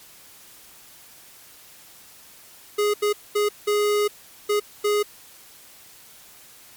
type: tone bursts at uneven times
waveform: square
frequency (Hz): 415.3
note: G#4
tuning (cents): 0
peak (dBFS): -19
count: 6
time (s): 2.78-2.94 / 3.02-3.13 / 3.35-3.49 / 3.67-4.08 / 4.49-4.6 / 4.84-5.03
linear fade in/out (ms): 10
effects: white hiss -48 dBFS RMS until 6.76 s + MP3 96 kbps